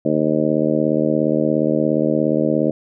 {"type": "harmonic tone", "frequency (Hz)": 77.1, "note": "D#2", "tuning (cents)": -15, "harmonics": [2, 3, 4, 5, 6, 7, 8], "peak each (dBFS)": [-25, -21, -20, -25, -25, -22, -24], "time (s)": [0.05, 2.71], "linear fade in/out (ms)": 5, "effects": []}